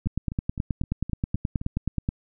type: two click trains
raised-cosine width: 5 ms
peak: -12 / -20 dBFS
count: 20 / 7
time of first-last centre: 0.07-2.089 / 0.06-1.614 s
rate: 9.41 / 3.86 Hz
effects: none